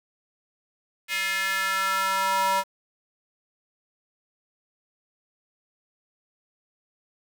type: tone with high-pass filter sweep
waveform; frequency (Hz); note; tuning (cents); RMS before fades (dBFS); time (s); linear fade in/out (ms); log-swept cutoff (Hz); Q
square; 192.7; G3; -29; -25; 1.08-2.64; 50; 2200 to 850; 3
effects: 8-bit